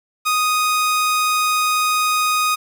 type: tone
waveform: sawtooth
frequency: 1244.5 Hz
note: D#6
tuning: in tune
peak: -12 dBFS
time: 0.25-2.56 s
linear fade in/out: 20 ms
effects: 8-bit